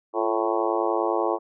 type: harmonic tone with a mistuned harmonic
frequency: 110.2 Hz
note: A2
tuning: 3 cents sharp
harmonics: 3 / 4 / 5 / 6 / 7 / 8 / 9 / 10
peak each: -27 / -28 / -29 / -30 / -30 / -31 / -32 / -32 dBFS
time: 0.13-1.39 s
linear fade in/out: 50 ms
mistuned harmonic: 3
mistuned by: +69 cents
effects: none